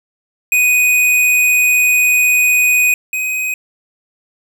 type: tone pair in turn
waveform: square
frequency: 2489 / 2512 Hz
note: D#7 / D#7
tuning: 0 / +16 cents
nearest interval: unison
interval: 16 cents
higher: second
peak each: -10 / -17 dBFS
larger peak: first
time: 0.52-2.94 / 3.13-3.54 s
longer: first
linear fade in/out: 2 ms
effects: none